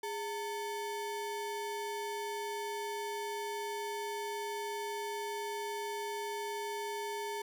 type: ring-modulated tone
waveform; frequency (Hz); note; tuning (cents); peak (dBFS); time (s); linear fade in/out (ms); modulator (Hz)
square; 659.3; E5; 0; -34; 0.03-7.42; 5; 247
effects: none